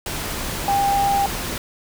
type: tone in noise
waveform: sine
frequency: 798 Hz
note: G5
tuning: 31 cents sharp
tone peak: -16 dBFS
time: 0.68-1.26 s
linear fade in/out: 2 ms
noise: pink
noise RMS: -27 dBFS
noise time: 0.06-1.58 s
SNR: +8 dB
effects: none